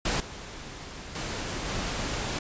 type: noise with level steps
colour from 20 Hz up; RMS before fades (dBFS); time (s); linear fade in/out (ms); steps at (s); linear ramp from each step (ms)
pink; -27 / -41 / -33 / -31; 0.05-2.39; 5; 0.2 / 1.15 / 1.68; 2
effects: resampled to 16000 Hz